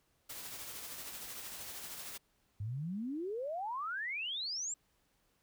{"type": "noise with tremolo", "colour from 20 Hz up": "white", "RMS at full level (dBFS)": -44, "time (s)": [0.29, 2.18], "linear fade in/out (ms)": 10, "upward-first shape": "triangle", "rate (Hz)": 13, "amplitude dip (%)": 40}
{"type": "exponential sweep", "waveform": "sine", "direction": "up", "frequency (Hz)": [97.1, 7680], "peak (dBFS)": -36, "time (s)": [2.6, 4.74], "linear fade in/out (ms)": 5}
{"effects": ["pink hiss -75 dBFS RMS until 5.42 s"]}